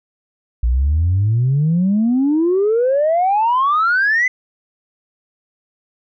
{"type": "exponential sweep", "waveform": "sine", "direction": "up", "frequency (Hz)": [56.6, 2054], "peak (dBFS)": -11, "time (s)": [0.63, 4.28], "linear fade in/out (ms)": 5, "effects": ["tanh soft clip ceiling -9 dBFS"]}